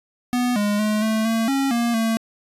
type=tone with pitch steps; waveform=square; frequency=246.5 / 206.3 / 212.8 / 219.4 / 225.6 / 273 / 235.6 / 225.2 Hz; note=B3 / G#3 / G#3 / A3 / A3 / C#4 / A#3 / A3; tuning=-3 / -11 / +42 / -5 / +44 / -26 / +19 / +40 cents; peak=-19 dBFS; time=0.33-2.17 s; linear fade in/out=0 ms; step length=230 ms; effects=resampled to 32000 Hz